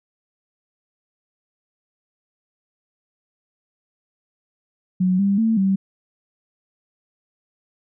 sine tone with pitch steps, 184.1 / 198.5 / 224 / 193.1 Hz, F#3 / G3 / A3 / G3, -8 / +22 / +31 / -26 cents, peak -15 dBFS, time 5-5.76 s, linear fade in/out 10 ms, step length 190 ms, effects none

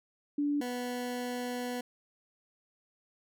sine / 20% pulse tone pair in turn, 290 / 246.3 Hz, D4 / B3, -22 / -5 cents, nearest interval minor third, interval 283 cents, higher first, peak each -27 / -29 dBFS, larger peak first, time 0.38-0.61 / 0.61-1.81 s, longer second, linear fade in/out 5 ms, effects none

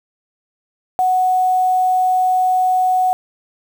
sine tone with quantisation, 740 Hz, F#5, in tune, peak -12 dBFS, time 0.99-3.13 s, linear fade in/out 0 ms, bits 6, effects none

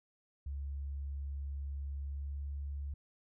sine tone with pitch glide, 70 to 70.73 Hz, C#2 to C#2, +18 to +35 cents, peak -37 dBFS, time 0.46-2.94 s, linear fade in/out 5 ms, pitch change +17 cents, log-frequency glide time 2.01-2.41 s, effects none

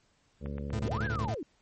harmonic tone, 71 Hz, C#2, 42 cents sharp, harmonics 1 / 2 / 3 / 4 / 5 / 6 / 7 / 8, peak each -37 / -40 / -40 / -48 / -54 / -48 / -47 / -51 dBFS, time 0.4-1.33 s, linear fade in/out 50 ms
click train, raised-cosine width 0.5 ms, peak -30 dBFS, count 6, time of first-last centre 0.46-1.071 s, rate 8.19 Hz
40% pulse tone bursts, 111.3 Hz, A2, 20 cents sharp, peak -30 dBFS, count 7, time 0.73-1.344 s, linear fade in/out 0 ms, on 62 ms, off 30 ms
sine linear two-way sweep, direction up then down, 145.2 to 1703 to 250.2 Hz, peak -34 dBFS, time 0.84-1.43 s, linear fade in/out 2 ms, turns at 1.05 s
effects pink hiss -69 dBFS RMS until 1.61 s + MP3 32 kbps

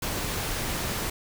pink noise, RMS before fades -30 dBFS, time 0.02-1.1 s, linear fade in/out 5 ms, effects none

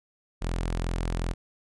sawtooth tone, 42.67 Hz, F1, 39 cents flat, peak -23 dBFS, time 0.41-1.34 s, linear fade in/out 20 ms, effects resampled to 24000 Hz

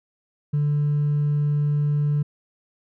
triangle tone with hard clipping, 146.83 Hz, D3, in tune, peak -18 dBFS, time 0.53-2.23 s, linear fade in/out 10 ms, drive 2 dB, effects none

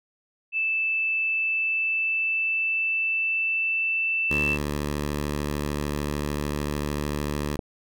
sine tone with pitch glide, 2637 to 2657 Hz, E7 to E7, 0 to +13 cents, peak -22 dBFS, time 0.52-4.58 s, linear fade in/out 50 ms, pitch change +13 cents, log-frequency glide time 1.3-4.06 s
10% pulse tone, 73.42 Hz, D2, in tune, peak -18 dBFS, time 4.3-7.57 s, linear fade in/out 10 ms
click, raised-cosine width 2 ms, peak -14 dBFS, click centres 7.592 s
effects none

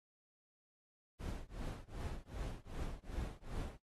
brown noise with tremolo, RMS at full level -40 dBFS, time 1.19-3.8 s, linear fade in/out 20 ms, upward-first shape triangle, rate 2.6 Hz, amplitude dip 100%, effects AAC 32 kbps

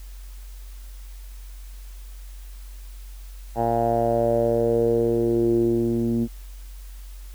10% pulse tone with low-pass filter sweep, 116.54 Hz, A#2, in tune, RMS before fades -21 dBFS, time 3.55-6.28 s, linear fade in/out 50 ms, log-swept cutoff 810 to 260 Hz, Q 4.8, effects added 46 Hz sine -36 dBFS peak until 7.34 s + white hiss -52 dBFS RMS until 7.34 s

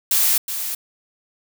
blue noise with echo, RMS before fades -17 dBFS, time 0.11-0.38 s, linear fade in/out 5 ms, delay 370 ms, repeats 1, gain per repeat -9 dB, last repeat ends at 0.75 s, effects none

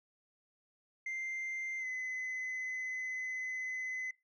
sine tone with pitch glide, 2090 to 2029 Hz, C7 to B6, -2 to +46 cents, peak -34 dBFS, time 1.06-4.11 s, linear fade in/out 5 ms, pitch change -52 cents, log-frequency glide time 1.79-1.86 s, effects noise-tail reverb RT60 0.2 s tail -20 dB re dry + tanh soft clip ceiling -35 dBFS

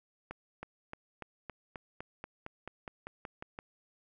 accelerating click train, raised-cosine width 0.5 ms, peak -26 dBFS, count 15, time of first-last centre 0.31-3.589 s, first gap 320 ms, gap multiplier 0.95, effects none

